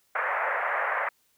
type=band-pass noise; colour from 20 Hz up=white; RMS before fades=-28 dBFS; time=0.15-1.09 s; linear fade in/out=5 ms; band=510 to 2000 Hz; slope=48 dB/octave; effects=white hiss -68 dBFS RMS until 1.37 s